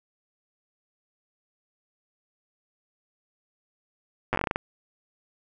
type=slowing click train; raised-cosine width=0.5 ms; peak=-10 dBFS; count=11; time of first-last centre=4.33-4.559 s; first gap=8 ms; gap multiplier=1.22; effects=none